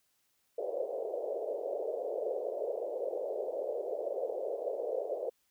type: band-pass noise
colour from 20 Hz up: pink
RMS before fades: -36 dBFS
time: 0.58-5.3 s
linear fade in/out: 10 ms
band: 440 to 610 Hz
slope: 48 dB/octave
effects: white hiss -75 dBFS RMS until 5.5 s